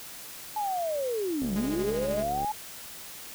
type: linear two-way sweep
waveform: sine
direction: down then up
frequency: 864 to 183 to 864 Hz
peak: -27 dBFS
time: 0.56-2.52 s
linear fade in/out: 5 ms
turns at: 1.54 s
type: click train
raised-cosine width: 2 ms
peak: -25 dBFS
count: 75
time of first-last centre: 1.42-2.446 s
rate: 72.1 Hz
type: tone with tremolo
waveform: sawtooth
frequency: 206.2 Hz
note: G#3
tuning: 12 cents flat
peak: -28 dBFS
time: 1.56-2.23 s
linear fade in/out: 2 ms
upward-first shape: triangle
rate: 13 Hz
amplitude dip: 60%
effects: white hiss -43 dBFS RMS until 3.34 s